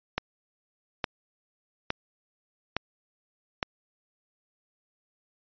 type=click train; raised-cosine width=0.3 ms; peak=-10 dBFS; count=5; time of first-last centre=0.18-3.628 s; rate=1.16 Hz; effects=resampled to 11025 Hz